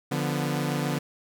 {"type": "chord", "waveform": "sawtooth", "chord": "B diminished", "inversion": "first", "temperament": "equal", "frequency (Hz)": [146.83, 174.61, 246.9], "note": ["D3", "F3", "B3"], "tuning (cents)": [0, 0, 0], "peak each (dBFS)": [-24, -28, -27], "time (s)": [0.11, 0.99], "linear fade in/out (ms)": 10, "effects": []}